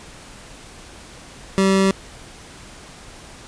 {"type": "tone", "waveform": "25% pulse", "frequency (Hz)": 193, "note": "G3", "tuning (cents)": -27, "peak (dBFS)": -10, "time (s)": [1.58, 1.91], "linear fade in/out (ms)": 0, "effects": ["pink hiss -41 dBFS RMS until 3.47 s", "resampled to 22050 Hz"]}